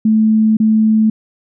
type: tone with dropouts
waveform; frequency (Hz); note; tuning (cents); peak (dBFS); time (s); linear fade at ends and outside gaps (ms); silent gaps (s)
sine; 218.3; A3; -13; -8; 0.05-1.1; 5; 0.57-0.6
effects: none